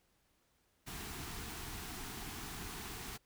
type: band-stop noise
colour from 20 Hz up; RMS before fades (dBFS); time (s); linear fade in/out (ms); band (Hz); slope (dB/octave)
pink; -45; 0.86-3.18; 20; 460 to 680; 96
effects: pink hiss -75 dBFS RMS until 3.25 s